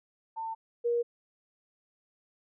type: tone pair in turn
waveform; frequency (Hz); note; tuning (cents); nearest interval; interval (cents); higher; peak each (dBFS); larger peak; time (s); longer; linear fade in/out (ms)
sine; 897 / 474.1; A5 / A#4; +33 / +29; major seventh; 1104; first; -33 / -25; second; 0.36-0.55 / 0.84-1.03; neither; 20
effects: none